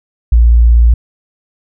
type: tone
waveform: sine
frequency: 58.1 Hz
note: A#1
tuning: 5 cents flat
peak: -3 dBFS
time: 0.32-0.94 s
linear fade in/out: 5 ms
effects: none